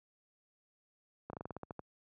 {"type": "slowing click train", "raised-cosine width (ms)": 1, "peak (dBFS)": -28, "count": 10, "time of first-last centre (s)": [1.3, 1.793], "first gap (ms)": 32, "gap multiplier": 1.13, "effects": ["high-pass 80 Hz 12 dB/octave"]}